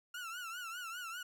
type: tone with vibrato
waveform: 30% pulse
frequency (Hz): 1396.9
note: F6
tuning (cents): 0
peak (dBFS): -39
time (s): 0.14-1.23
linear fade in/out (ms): 5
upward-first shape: triangle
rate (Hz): 5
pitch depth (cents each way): 130
effects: none